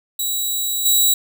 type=tone with level steps; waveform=10% pulse; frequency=3884 Hz; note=B7; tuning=30 cents flat; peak=-12 / -5 dBFS; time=0.19-1.14 s; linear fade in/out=5 ms; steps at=0.85 s; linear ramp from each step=10 ms; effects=none